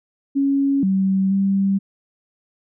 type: tone with pitch steps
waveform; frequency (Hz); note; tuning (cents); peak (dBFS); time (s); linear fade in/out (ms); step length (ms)
sine; 276.8 / 192 / 195.6; C#4 / G3 / G3; -2 / -36 / -4; -15; 0.35-1.79; 20; 480
effects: none